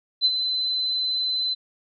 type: tone with ADSR envelope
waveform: sine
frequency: 4042 Hz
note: B7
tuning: 39 cents sharp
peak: -14 dBFS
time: 0.21-1.55 s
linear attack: 43 ms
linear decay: 40 ms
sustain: -8 dB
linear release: 22 ms
effects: none